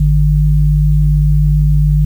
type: tone pair together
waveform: sine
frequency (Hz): 52.26 / 149.7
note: G#1 / D3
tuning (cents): +12 / +33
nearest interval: octave + tritone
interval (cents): 1821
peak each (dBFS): -10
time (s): 0-2.05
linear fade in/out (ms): 5
effects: 7-bit